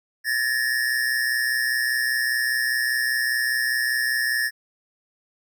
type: tone pair together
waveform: square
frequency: 1718 / 1843 Hz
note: A6 / A#6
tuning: -42 / -20 cents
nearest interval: minor second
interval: 122 cents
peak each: -24 / -25 dBFS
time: 0.24-4.51 s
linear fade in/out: 50 ms
effects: none